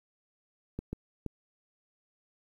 clicks, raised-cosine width 3 ms, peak -22 dBFS, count 3, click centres 0.79 / 0.93 / 1.263 s, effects 10-bit

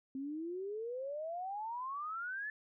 sine exponential sweep, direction up, 261.6 to 1760 Hz, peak -38 dBFS, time 0.15-2.5 s, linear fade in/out 2 ms, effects none

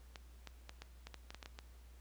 clicks, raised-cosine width 0.2 ms, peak -30 dBFS, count 11, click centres 0.158 / 0.473 / 0.694 / 0.82 / 1.07 / 1.143 / 1.305 / 1.346 / 1.428 / 1.459 / 1.589 s, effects added 60 Hz sine -55 dBFS peak until 2 s + pink hiss -68 dBFS RMS until 2 s

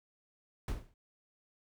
brown noise with exponential decay, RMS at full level -30 dBFS, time 0.68-0.94 s, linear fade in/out 2 ms, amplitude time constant 55 ms, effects none

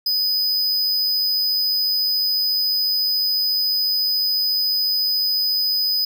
square tone, 4997 Hz, D#8, 7 cents sharp, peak -18 dBFS, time 0.06-6.05 s, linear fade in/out 5 ms, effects none

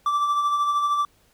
triangle tone with tremolo, 1167 Hz, D6, 11 cents flat, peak -16 dBFS, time 0.06-1.05 s, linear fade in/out 2 ms, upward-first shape sine, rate 13 Hz, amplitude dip 40%, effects pink hiss -61 dBFS RMS until 1.33 s

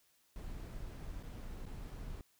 brown noise with dropouts, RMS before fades -45 dBFS, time 0.36-2.21 s, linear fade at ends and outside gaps 1 ms, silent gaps 1.228-1.234 / 1.655-1.664 s, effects white hiss -72 dBFS RMS until 2.39 s

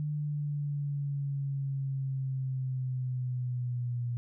sine exponential sweep, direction down, 150 to 120 Hz, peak -30 dBFS, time 0-4.17 s, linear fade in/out 0 ms, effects none

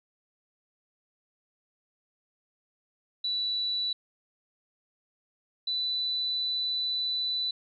sine tone pair in turn, 3951 / 3983 Hz, B7 / B7, 0 / +14 cents, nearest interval unison, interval 14 cents, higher second, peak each -27 dBFS, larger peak neither, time 3.24-3.93 / 5.67-7.51 s, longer second, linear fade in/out 5 ms, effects none

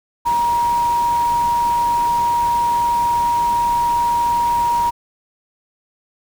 sine tone in noise, 948 Hz, A#5, 29 cents sharp, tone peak -14 dBFS, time 0.25-4.91 s, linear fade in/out 20 ms, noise pink, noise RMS -32 dBFS, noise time 0.25-4.91 s, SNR +15 dB, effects none

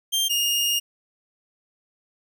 sawtooth tone pair in turn, 3173 / 2839 Hz, G7 / F7, +20 / +28 cents, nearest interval major second, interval 192 cents, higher first, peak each -17 dBFS, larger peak neither, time 0.12-0.29 / 0.29-0.8 s, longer second, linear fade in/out 20 ms, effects none

